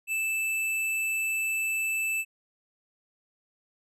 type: tone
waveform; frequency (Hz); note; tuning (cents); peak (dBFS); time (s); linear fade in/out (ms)
square; 2637; E7; 0; -27; 0.07-2.25; 50
effects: resampled to 32000 Hz